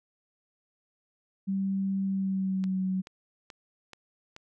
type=tone with pitch glide; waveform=sine; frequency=194 to 187.72 Hz; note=G3 to F#3; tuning=-18 to +25 cents; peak=-26 dBFS; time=1.47-3.02 s; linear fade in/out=20 ms; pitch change=-57 cents; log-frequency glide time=2.04-2.81 s
type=click train; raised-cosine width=0.2 ms; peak=-27 dBFS; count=5; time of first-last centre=2.64-4.364 s; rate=2.32 Hz
effects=none